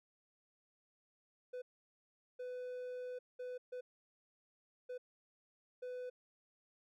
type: tone bursts at uneven times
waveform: triangle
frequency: 499.6 Hz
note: B4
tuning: 20 cents sharp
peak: -40 dBFS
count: 6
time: 1.53-1.62 / 2.39-3.19 / 3.39-3.58 / 3.72-3.81 / 4.89-4.98 / 5.82-6.1 s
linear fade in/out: 10 ms
effects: none